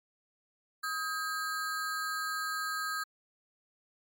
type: ring-modulated tone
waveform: square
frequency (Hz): 1436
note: F6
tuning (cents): +48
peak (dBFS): -30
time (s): 0.83-3.04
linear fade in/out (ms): 10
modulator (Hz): 172
effects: MP3 96 kbps